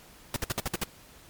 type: noise bursts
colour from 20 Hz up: pink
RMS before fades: -29 dBFS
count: 7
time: 0.34-0.837 s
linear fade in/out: 2 ms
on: 23 ms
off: 56 ms
effects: pink hiss -53 dBFS RMS until 1.29 s + MP3 96 kbps